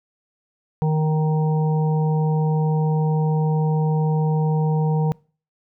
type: harmonic tone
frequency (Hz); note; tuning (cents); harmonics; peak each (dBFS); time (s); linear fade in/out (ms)
155.56; D#3; 0; 1 / 3 / 5 / 6; -17 / -27 / -31 / -33; 0.82-5.12; 0
effects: noise-tail reverb RT60 0.4 s tail -25 dB re dry